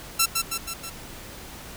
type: tone with echo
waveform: 5% pulse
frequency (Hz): 1345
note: E6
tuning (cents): +34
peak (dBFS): -6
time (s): 0.19-0.26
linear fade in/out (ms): 10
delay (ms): 160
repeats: 4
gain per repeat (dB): -4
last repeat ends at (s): 0.9
effects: pink hiss -41 dBFS RMS until 1.76 s